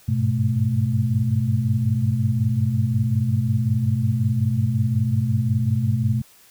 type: tone cluster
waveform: sine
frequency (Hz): 99.4 / 104.9 / 123.3 / 216.9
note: G2 / G#2 / B2 / A3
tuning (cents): +25 / +18 / -2 / -25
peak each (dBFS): -26 / -24 / -20 / -26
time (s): 0.08-6.22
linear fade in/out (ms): 10
effects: white hiss -52 dBFS RMS until 6.5 s